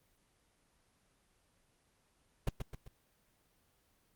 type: noise with echo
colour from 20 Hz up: brown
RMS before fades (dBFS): -29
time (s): 2.47-2.49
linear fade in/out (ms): 5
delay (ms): 130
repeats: 3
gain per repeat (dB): -6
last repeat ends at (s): 2.88
effects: pink hiss -73 dBFS RMS until 4.15 s + Opus 24 kbps